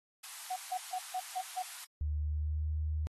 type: high-pass noise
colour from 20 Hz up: white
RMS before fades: -46 dBFS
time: 0.23-1.85 s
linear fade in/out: 10 ms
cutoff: 750 Hz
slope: 48 dB/octave
type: tone bursts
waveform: sine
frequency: 740 Hz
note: F#5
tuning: in tune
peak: -33 dBFS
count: 6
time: 0.5-1.628 s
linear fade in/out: 10 ms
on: 63 ms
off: 150 ms
type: tone with pitch glide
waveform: sine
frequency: 75 to 77.02 Hz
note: D2 to D#2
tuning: +37 to -17 cents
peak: -31 dBFS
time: 2.01-3.07 s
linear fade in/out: 0 ms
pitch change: +46 cents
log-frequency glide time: 2.2-2.7 s
effects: AAC 32 kbps